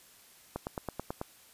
click train, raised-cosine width 1 ms, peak -20 dBFS, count 7, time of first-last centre 0.56-1.214 s, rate 9.17 Hz, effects white hiss -58 dBFS RMS until 1.53 s + resampled to 32000 Hz

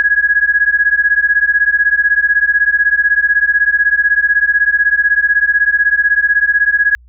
sine beating tone pair, 1657 / 1673 Hz, G#6 / G#6, -4 / +12 cents, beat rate 16 Hz, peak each -12 dBFS, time 0-6.95 s, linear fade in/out 0 ms, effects added 60 Hz sine -40 dBFS peak until 7.08 s

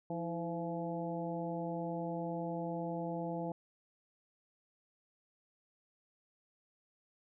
harmonic tone with a mistuned harmonic, 170 Hz, F3, 46 cents flat, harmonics 1 / 2 / 3 / 4 / 5, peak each -40 / -42 / -42 / -43 / -45 dBFS, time 0.1-3.52 s, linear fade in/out 2 ms, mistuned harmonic 2, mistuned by -63 cents, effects none

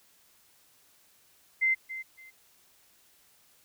sine tone with echo, 2076 Hz, C7, 14 cents flat, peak -22 dBFS, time 1.61-1.75 s, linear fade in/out 20 ms, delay 280 ms, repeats 2, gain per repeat -13 dB, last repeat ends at 2.31 s, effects white hiss -63 dBFS RMS until 3.64 s

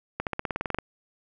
accelerating click train, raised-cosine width 0.5 ms, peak -13 dBFS, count 12, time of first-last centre 0.2-0.786 s, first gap 68 ms, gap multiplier 0.95, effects none

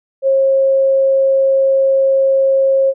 sine tone, 539 Hz, C#5, 49 cents flat, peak -9 dBFS, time 0.22-2.94 s, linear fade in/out 50 ms, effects none

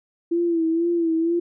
sine tone with vibrato, 334.1 Hz, E4, 23 cents sharp, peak -18 dBFS, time 0.31-1.4 s, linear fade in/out 10 ms, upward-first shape sine, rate 2.1 Hz, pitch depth 56 cents each way, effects none

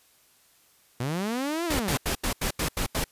sawtooth linear two-way sweep, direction up then down, 115.5 to 351.9 to 115.5 Hz, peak -23 dBFS, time 1-1.97 s, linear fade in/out 5 ms, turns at 1.65 s
pink noise bursts, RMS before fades -27 dBFS, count 8, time 1.7-3.042 s, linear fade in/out 5 ms, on 96 ms, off 82 ms
effects white hiss -61 dBFS RMS until 3.11 s + resampled to 32000 Hz

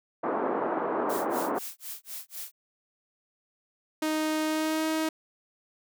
pink band-pass noise, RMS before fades -29 dBFS, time 0.23-1.59 s, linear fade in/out 10 ms, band 280 to 1200 Hz, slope 24 dB/octave
blue noise with tremolo, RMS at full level -37 dBFS, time 1.09-2.52 s, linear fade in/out 10 ms, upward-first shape sine, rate 4 Hz, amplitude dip 100%
sawtooth tone with pitch glide, 311.1 to 316.4 Hz, D#4 to D#4, 0 to +29 cents, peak -22 dBFS, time 4.02-5.09 s, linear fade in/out 5 ms, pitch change +29 cents, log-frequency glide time 4.46-4.87 s
effects none

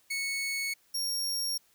sawtooth tone pair in turn, 2209 / 5566 Hz, C#7 / F8, -7 / -7 cents, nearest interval octave + major third, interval 1600 cents, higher second, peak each -27 dBFS, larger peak neither, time 0.1-0.74 / 0.94-1.58 s, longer neither, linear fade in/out 10 ms, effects white hiss -66 dBFS RMS until 1.74 s

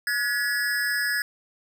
square tone with amplitude modulation, 1691 Hz, G#6, 31 cents sharp, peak -20 dBFS, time 0.07-1.22 s, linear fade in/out 2 ms, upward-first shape sine, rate 244 Hz, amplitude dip 85%, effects none

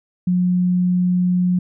sine tone, 180 Hz, F#3, 47 cents flat, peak -14 dBFS, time 0.27-1.59 s, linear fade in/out 5 ms, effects none

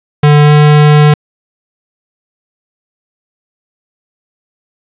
square tone with pitch glide, 147.9 to 149.27 Hz, D3 to D3, +13 to +29 cents, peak -3 dBFS, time 0.23-1.14 s, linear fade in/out 5 ms, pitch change +16 cents, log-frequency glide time 0.43-0.52 s, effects resampled to 8000 Hz + 7-bit

